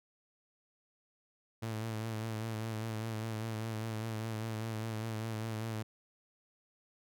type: tone with vibrato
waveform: sawtooth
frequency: 111 Hz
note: A2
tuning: 16 cents sharp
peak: -32 dBFS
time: 1.62-5.83 s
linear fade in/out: 10 ms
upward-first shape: sine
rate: 5 Hz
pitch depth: 42 cents each way
effects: none